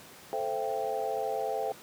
sine chord, A minor seventh, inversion none, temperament equal with one note detuned, 440 / 523.3 / 674.3 / 784 Hz, A4 / C5 / E5 / G5, 0 / 0 / +39 / 0 cents, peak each -35 / -35 / -35 / -34 dBFS, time 0.33-1.72 s, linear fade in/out 0 ms, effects pink hiss -50 dBFS RMS until 1.82 s + high-pass 150 Hz 12 dB/octave

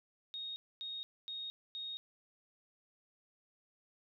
sine tone bursts, 3729 Hz, A#7, in tune, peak -40 dBFS, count 4, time 0.34-1.97 s, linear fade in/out 0 ms, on 220 ms, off 250 ms, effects none

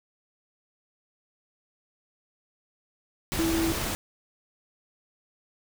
sine tone in noise, 328.5 Hz, E4, 6 cents flat, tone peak -24 dBFS, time 3.39-3.72 s, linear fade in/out 0 ms, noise pink, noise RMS -30 dBFS, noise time 3.32-3.95 s, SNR +3 dB, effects none

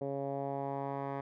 10% pulse tone with low-pass filter sweep, 138.59 Hz, C#3, in tune, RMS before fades -37 dBFS, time 0.01-1.21 s, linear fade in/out 5 ms, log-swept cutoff 530 to 1300 Hz, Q 2.2, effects none

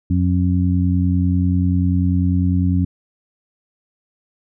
harmonic tone, 90.1 Hz, F#2, 45 cents flat, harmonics 1 / 2 / 3, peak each -16 / -19 / -21 dBFS, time 0.1-2.85 s, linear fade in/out 5 ms, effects none

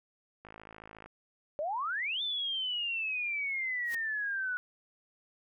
click train, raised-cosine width 0.5 ms, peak -33 dBFS, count 34, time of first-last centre 0.45-1.06 s, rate 54.1 Hz
sine exponential two-way sweep, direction up then down, 568 to 3579 to 1461 Hz, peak -31 dBFS, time 1.59-4.57 s, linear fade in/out 0 ms, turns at 2.22 s
white noise with exponential growth, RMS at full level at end -40 dBFS, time 3.82-3.95 s, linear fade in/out 5 ms, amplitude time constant 28 ms
effects none

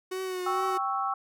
45% pulse tone with vibrato, 370 Hz, F#4, in tune, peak -31 dBFS, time 0.11-0.78 s, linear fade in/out 10 ms, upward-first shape triangle, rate 2.3 Hz, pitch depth 40 cents each way
sine chord, C# diminished, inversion second, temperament equal, 784 / 1108.7 / 1318.5 Hz, G5 / C#6 / E6, 0 / 0 / 0 cents, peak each -31 dBFS, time 0.46-1.14 s, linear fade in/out 5 ms
effects none

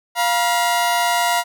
sawtooth tone pair together, 698.5 / 960.6 Hz, F5 / B5, 0 / -48 cents, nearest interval tritone, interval 552 cents, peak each -15 dBFS, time 0.15-1.44 s, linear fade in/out 50 ms, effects none

